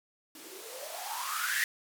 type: noise with band-pass filter sweep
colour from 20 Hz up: violet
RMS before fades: -36 dBFS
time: 0.35-1.64 s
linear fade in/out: 2 ms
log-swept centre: 280 to 1900 Hz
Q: 9.8
effects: none